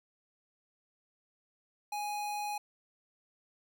square tone, 830.6 Hz, G#5, in tune, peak -35 dBFS, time 1.92-2.58 s, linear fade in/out 5 ms, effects none

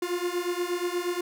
45% pulse beating tone pair, 349.2 / 357.6 Hz, F4 / F4, 0 / +41 cents, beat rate 8.4 Hz, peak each -30 dBFS, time 0.02-1.21 s, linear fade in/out 5 ms, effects none

